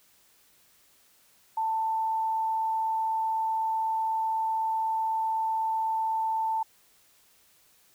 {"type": "tone", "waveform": "sine", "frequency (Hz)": 888, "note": "A5", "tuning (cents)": 16, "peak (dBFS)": -25, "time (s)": [1.57, 6.63], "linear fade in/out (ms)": 5, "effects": ["white hiss -62 dBFS RMS until 7.94 s"]}